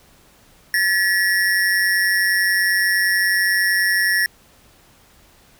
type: ring-modulated tone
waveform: square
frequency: 1822 Hz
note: A#6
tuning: 40 cents flat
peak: -13 dBFS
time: 0.74-4.26 s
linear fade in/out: 0 ms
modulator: 94.6 Hz
effects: pink hiss -52 dBFS RMS until 5.59 s